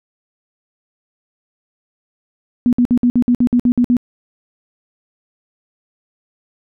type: tone bursts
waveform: sine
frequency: 243.6 Hz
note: B3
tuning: 24 cents flat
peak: -9 dBFS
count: 11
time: 2.66-3.968 s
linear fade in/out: 0 ms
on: 68 ms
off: 56 ms
effects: none